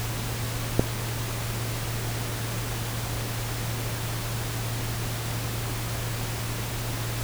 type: click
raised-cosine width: 2 ms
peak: -4 dBFS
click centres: 0.795 s
effects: added 115 Hz sine -30 dBFS peak until 7.23 s + pink hiss -33 dBFS RMS until 7.23 s